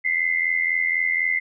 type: tone pair together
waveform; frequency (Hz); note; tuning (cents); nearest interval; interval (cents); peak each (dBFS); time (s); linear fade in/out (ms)
sine; 2024 / 2108; B6 / C7; +42 / +12; minor second; 70; -22; 0.04-1.4; 20
effects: none